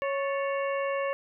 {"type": "harmonic tone with a mistuned harmonic", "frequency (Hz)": 553, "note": "C#5", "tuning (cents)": -4, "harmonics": [1, 2, 3, 4, 5], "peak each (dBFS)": [-28, -34, -38, -40, -42], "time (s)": [0.02, 1.13], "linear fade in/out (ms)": 0, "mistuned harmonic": 3, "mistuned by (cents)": 93, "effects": []}